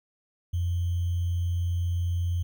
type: tone with sample-and-hold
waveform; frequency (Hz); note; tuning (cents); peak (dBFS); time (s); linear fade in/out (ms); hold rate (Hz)
sine; 87.2; F2; -2; -24; 0.53-2.43; 10; 3150
effects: none